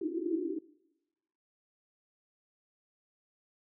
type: band-pass noise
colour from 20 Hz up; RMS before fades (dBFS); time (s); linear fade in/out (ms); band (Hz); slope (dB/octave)
white; -34; 0.01-0.59; 5; 300 to 370; 96
effects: noise-tail reverb RT60 1.0 s tail -21 dB re dry